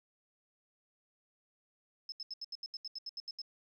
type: tone bursts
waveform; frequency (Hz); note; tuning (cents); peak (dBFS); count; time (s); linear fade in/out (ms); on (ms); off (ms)
sine; 5210; E8; -21; -39; 13; 2.09-3.417; 2; 31; 77
effects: 12-bit